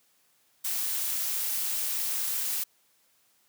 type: noise with amplitude modulation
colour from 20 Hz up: blue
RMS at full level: -28 dBFS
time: 0.64-2.64 s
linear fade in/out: 10 ms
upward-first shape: sine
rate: 265 Hz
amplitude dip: 45%
effects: white hiss -67 dBFS RMS until 3.48 s + high-pass 100 Hz 12 dB/octave